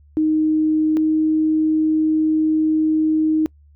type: tone pair in turn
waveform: sine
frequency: 311.1 / 312.7 Hz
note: D#4 / D#4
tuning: 0 / +9 cents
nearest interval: unison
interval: 9 cents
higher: second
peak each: -14 dBFS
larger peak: neither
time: 0.17-0.97 / 0.97-3.46 s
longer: second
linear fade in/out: 0 ms
effects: noise-tail reverb RT60 0.1 s tail -26 dB re dry + added 73 Hz sine -47 dBFS peak until 3.75 s